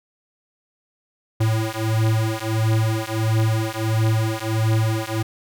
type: beating tone pair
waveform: square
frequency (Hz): 110 / 111.5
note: A2 / A2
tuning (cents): 0 / +23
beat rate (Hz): 1.5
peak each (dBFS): -22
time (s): 1.4-5.23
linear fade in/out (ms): 10
effects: none